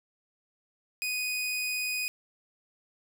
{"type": "tone", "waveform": "sawtooth", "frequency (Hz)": 2489, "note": "D#7", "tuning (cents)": 0, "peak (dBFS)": -26, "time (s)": [1.02, 2.08], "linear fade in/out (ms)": 0, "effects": []}